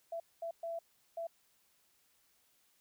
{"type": "tone bursts at uneven times", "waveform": "sine", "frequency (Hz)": 669, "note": "E5", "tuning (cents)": 25, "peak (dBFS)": -37, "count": 4, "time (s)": [[0.12, 0.2], [0.42, 0.51], [0.63, 0.79], [1.17, 1.27]], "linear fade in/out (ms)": 5, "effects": ["white hiss -72 dBFS RMS until 2.8 s"]}